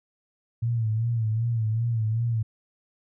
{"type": "tone with vibrato", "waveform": "sine", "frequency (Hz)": 113.4, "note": "A#2", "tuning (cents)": -47, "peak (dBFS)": -22, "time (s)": [0.62, 2.43], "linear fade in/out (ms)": 10, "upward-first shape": "sine", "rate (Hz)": 2.6, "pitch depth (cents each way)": 76, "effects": []}